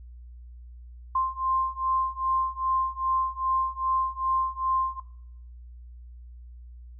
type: beating tone pair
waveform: sine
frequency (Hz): 1049 / 1051.5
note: C6 / C6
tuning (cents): +4 / +8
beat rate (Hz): 2.5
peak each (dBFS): -27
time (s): 1.15-5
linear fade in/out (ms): 5
effects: noise-tail reverb RT60 0.7 s tail -18 dB re dry + added 60 Hz sine -42 dBFS peak until 6.99 s